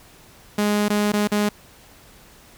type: tone with dropouts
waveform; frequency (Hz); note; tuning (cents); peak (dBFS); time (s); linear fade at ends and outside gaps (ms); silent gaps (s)
sawtooth; 207.7; G#3; 0; -14; 0.58-1.49; 5; 0.884-0.9 / 1.121-1.135 / 1.275-1.317
effects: pink hiss -49 dBFS RMS until 2.57 s